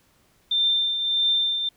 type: tone with tremolo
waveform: sine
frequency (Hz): 3583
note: A7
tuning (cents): +31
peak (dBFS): -17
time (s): 0.51-1.69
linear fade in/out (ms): 5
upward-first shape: triangle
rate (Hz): 1.6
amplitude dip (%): 55
effects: pink hiss -62 dBFS RMS until 1.76 s